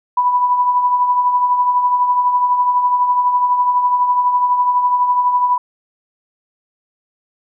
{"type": "tone with tremolo", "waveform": "sine", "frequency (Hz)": 987.8, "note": "B5", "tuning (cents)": 0, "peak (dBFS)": -9, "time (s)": [0.17, 5.58], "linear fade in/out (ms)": 5, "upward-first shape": "triangle", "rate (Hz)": 12, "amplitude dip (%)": 55, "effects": []}